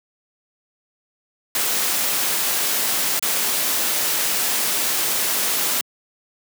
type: noise with dropouts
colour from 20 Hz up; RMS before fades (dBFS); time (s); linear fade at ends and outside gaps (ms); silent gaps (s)
white; -21; 1.55-5.81; 2; 3.194-3.225
effects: high-pass 200 Hz 12 dB/octave